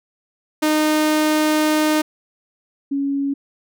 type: tone pair in turn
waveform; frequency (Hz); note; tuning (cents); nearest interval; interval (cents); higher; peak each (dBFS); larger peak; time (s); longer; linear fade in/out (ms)
sawtooth / sine; 307.2 / 278.5; D#4 / C#4; -22 / +8; major second; 170; first; -11 / -18; first; 0.62-2.02 / 2.91-3.34; first; 10
effects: none